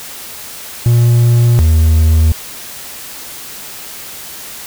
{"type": "tone pair in turn", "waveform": "triangle", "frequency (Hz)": [118.9, 79.48], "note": ["A#2", "D#2"], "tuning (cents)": [35, 37], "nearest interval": "perfect fifth", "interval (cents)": 698, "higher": "first", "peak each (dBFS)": -4, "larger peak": "neither", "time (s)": [[0.86, 1.59], [1.59, 2.32]], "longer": "neither", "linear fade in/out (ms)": 0, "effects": ["white hiss -29 dBFS RMS until 4.66 s"]}